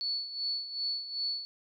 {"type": "tone with tremolo", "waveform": "sine", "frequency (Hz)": 4435, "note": "C#8", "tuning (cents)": 0, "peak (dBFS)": -29, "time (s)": [0.01, 1.45], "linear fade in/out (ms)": 0, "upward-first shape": "sine", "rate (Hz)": 2.6, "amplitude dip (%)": 70, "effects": []}